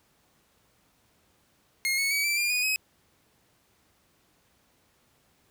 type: tone with pitch steps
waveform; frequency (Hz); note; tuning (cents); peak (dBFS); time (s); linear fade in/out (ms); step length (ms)
sawtooth; 2145 / 2207 / 2270 / 2335 / 2402 / 2471 / 2542; C7 / C#7 / C#7 / D7 / D7 / D#7 / D#7; +42 / -8 / +41 / -11 / +38 / -13 / +36; -21; 1.85-2.76; 0; 130
effects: pink hiss -66 dBFS RMS until 5.5 s + high-pass 60 Hz 12 dB/octave